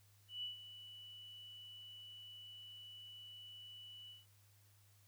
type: tone with ADSR envelope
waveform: sine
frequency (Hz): 2960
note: F#7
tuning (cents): 0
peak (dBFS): -40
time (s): 0.28-4.26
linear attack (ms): 150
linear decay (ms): 130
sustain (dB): -12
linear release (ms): 160
effects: added 101 Hz sine -67 dBFS peak until 5.07 s + white hiss -72 dBFS RMS until 5.07 s